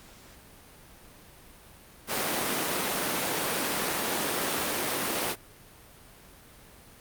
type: high-pass noise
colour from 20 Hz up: pink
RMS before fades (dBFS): -29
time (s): 2.07-5.36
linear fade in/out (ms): 50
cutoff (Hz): 260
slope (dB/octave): 12
effects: pink hiss -52 dBFS RMS until 7 s + Opus 48 kbps

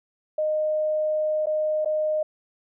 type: tone with dropouts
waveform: sine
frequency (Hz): 616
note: D#5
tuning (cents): -17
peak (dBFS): -21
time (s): 0.38-2.23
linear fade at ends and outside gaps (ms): 5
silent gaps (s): 1.459-1.468 / 1.848-1.857
effects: none

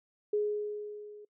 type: tone with level ramp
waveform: sine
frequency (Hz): 418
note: G#4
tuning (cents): +11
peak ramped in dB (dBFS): -25 to -47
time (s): 0.33-1.25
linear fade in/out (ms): 5
effects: noise-tail reverb RT60 0.1 s tail -25 dB re dry

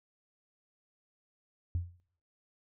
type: tone with exponential decay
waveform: sine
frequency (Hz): 87.31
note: F2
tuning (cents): 0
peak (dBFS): -25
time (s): 1.75-2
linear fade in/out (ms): 0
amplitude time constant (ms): 53
effects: noise-tail reverb RT60 0.7 s tail -25 dB re dry + tanh soft clip ceiling -24 dBFS

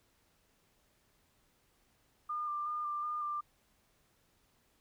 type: tone with vibrato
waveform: sine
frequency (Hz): 1199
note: D6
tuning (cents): +36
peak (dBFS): -34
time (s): 2.29-3.41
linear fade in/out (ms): 10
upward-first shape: square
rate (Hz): 2.7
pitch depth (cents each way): 17
effects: pink hiss -72 dBFS RMS until 4.8 s

